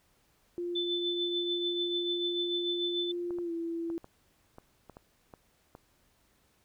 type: tone with pitch glide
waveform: sine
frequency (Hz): 349.2 to 334.2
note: F4 to E4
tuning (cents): 0 to +24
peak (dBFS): -32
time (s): 0.58-3.98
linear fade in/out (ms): 0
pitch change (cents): -76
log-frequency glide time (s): 3.42-3.52
type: tone with tremolo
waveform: sine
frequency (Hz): 3520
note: A7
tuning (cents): 0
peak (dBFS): -29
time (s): 0.75-3.12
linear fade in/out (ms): 10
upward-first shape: triangle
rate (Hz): 6.8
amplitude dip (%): 60
type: clicks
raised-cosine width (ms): 1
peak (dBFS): -33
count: 9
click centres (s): 3.307 / 3.386 / 3.901 / 4.044 / 4.584 / 4.897 / 4.969 / 5.338 / 5.751
effects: pink hiss -69 dBFS RMS until 6.64 s